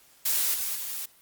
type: noise with level steps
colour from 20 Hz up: blue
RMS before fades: -25 / -30 / -34 dBFS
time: 0.25-1.06 s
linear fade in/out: 10 ms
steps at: 0.54 / 0.75 s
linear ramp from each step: 5 ms
effects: white hiss -58 dBFS RMS until 1.21 s + Opus 48 kbps